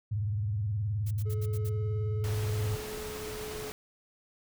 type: tone with vibrato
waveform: sine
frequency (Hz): 103.83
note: G#2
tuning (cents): 0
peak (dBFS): -28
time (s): 0.11-2.76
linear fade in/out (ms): 10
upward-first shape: square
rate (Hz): 19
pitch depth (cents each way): 120
type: noise bursts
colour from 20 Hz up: blue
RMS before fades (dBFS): -46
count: 6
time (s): 1.06-1.696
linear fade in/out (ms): 10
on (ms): 51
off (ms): 66
type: tone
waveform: triangle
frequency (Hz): 428.1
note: A4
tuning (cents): -47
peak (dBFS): -37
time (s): 1.25-3.72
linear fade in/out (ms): 20
type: noise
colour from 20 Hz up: pink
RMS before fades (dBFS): -41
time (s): 2.24-3.72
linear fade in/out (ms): 0
effects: none